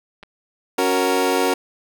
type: clicks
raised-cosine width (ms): 0.3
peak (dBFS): -24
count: 2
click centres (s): 0.229 / 0.234
type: chord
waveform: 25% pulse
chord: F# major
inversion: second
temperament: equal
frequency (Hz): 277.2 / 370 / 466.2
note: C#4 / F#4 / A#4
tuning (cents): 0 / 0 / 0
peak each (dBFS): -19 / -17 / -17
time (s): 0.78-1.54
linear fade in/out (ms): 5
effects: none